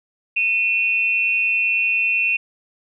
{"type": "tone pair together", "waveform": "sine", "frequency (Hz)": [2489, 2699], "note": ["D#7", "E7"], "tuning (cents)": [0, 40], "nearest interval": "minor second", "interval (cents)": 140, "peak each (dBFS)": -19, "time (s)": [0.36, 2.37], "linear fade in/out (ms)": 10, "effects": []}